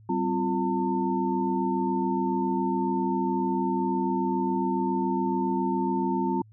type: tone cluster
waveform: sine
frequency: 192.4 / 259.7 / 346.7 / 901 Hz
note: G3 / C4 / F4 / A5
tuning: -32 / -13 / -13 / +41 cents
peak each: -29 dBFS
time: 0.09-6.42 s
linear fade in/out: 5 ms
effects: added 108 Hz sine -50 dBFS peak until 6.52 s